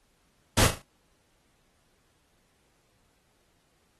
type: noise with echo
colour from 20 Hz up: pink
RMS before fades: -22 dBFS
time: 0.57-0.67 s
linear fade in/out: 5 ms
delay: 38 ms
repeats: 4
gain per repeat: -8 dB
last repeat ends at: 0.822 s
effects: pink hiss -69 dBFS RMS until 3.99 s + AAC 32 kbps